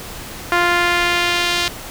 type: tone with band-pass filter sweep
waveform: sawtooth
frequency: 349.2 Hz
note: F4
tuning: in tune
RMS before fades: -17 dBFS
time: 0.52-1.68 s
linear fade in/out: 0 ms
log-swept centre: 1500 to 3800 Hz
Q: 1.2
effects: pink hiss -32 dBFS RMS until 1.9 s